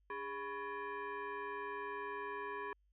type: tone with frequency modulation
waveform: sine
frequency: 290 Hz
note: D4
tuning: 22 cents flat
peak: -40 dBFS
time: 0.1-2.73 s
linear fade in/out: 2 ms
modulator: 700 Hz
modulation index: 2.2
effects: added 50 Hz sine -70 dBFS peak until 2.92 s